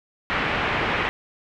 white low-pass noise, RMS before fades -24 dBFS, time 0.3-1.09 s, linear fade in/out 0 ms, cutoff 2500 Hz, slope 24 dB/octave, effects none

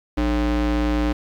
square ring-modulated tone, 122.6 Hz, B2, 12 cents flat, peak -16 dBFS, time 0.17-1.13 s, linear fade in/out 10 ms, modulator 178 Hz, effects low-pass 4000 Hz 12 dB/octave + 9-bit

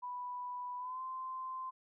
sine tone with pitch glide, 987.8 to 1038.1 Hz, B5 to C6, 0 to -14 cents, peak -39 dBFS, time 0.02-1.71 s, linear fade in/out 20 ms, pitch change +86 cents, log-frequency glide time 0.78-1.01 s, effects none

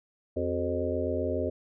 harmonic tone with a mistuned harmonic, 87.31 Hz, F2, in tune, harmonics 1 / 3 / 4 / 5 / 6 / 7, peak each -34 / -34 / -34 / -34 / -34 / -34 dBFS, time 0.36-1.5 s, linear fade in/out 10 ms, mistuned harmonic 4, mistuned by +88 cents, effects none

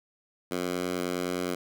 10% pulse tone with high-pass filter, 89.8 Hz, F2, 49 cents sharp, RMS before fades -31 dBFS, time 0.51-1.55 s, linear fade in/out 5 ms, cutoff 240 Hz, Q 0.99, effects none

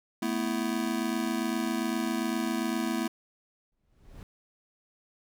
square chord, A suspended second, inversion none, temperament just, 220 / 247.5 / 330 Hz, A3 / B3 / E4, 0 / +4 / +2 cents, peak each -33 dBFS, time 0.22-3.08 s, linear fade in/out 5 ms
brown noise with exponential growth, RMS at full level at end -41 dBFS, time 3.72-4.23 s, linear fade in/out 1 ms, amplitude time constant 110 ms
effects none

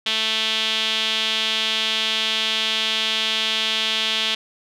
sawtooth tone with band-pass filter, 220 Hz, A3, in tune, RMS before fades -22 dBFS, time 0.06-4.35 s, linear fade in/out 5 ms, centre 3300 Hz, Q 4.2, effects none

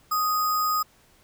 sine tone with sample-and-hold, 1244.5 Hz, D#6, in tune, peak -21 dBFS, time 0.11-0.83 s, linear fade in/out 10 ms, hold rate 6300 Hz, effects pink hiss -59 dBFS RMS until 1.23 s

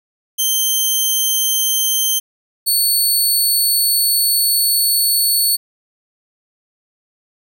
10% pulse tone pair in turn, 3136 / 4435 Hz, G7 / C#8, 0 / 0 cents, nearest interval tritone, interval 600 cents, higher second, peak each -6 dBFS, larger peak neither, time 0.38-2.2 / 2.66-5.57 s, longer second, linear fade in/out 20 ms, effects none

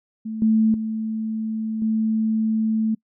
sine tone with level steps, 220 Hz, A3, in tune, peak -26 / -14 / -23 / -18 dBFS, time 0.25-2.95 s, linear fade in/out 10 ms, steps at 0.42 / 0.74 / 1.82 s, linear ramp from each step 2 ms, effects noise-tail reverb RT60 0.1 s tail -26 dB re dry

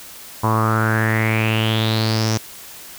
sawtooth tone with low-pass filter sweep, 110.5 Hz, A2, 8 cents sharp, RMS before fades -18 dBFS, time 0.43-2.38 s, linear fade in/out 10 ms, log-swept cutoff 1000 to 6000 Hz, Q 6.9, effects white hiss -38 dBFS RMS until 2.98 s

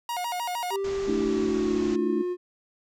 45% pulse tone with vibrato, 826 Hz, G#5, 10 cents flat, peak -28 dBFS, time 0.09-0.76 s, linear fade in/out 2 ms, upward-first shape square, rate 6.5 Hz, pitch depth 240 cents each way
triangle tone with pitch glide, 392.9 to 358.2 Hz, G4 to F4, +4 to +44 cents, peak -24 dBFS, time 0.7-2.37 s, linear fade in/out 50 ms, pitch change -160 cents, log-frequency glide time 1.16-1.92 s
pink low-pass noise, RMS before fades -40 dBFS, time 0.84-1.96 s, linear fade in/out 5 ms, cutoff 7400 Hz, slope 96 dB/octave
sine chord, A suspended fourth, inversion none, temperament equal, 220 / 293.7 / 329.6 Hz, A3 / D4 / E4, 0 / 0 / 0 cents, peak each -29 dBFS, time 1.07-2.23 s, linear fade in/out 20 ms
effects none

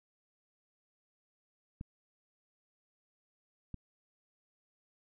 clicks, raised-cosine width 5 ms, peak -29 dBFS, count 2, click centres 1.811 / 3.743 s, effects none

